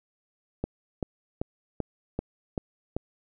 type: click train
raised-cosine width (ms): 2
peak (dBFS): -15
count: 7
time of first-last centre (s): 0.64-2.966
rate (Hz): 2.58
effects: none